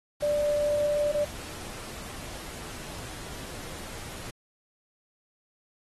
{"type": "tone in noise", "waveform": "sine", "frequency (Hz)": 589, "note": "D5", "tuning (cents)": 5, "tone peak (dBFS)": -23, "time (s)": [0.22, 1.25], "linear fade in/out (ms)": 10, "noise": "pink", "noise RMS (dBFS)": -41, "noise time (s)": [0.2, 4.31], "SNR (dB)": 15, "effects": ["AAC 32 kbps"]}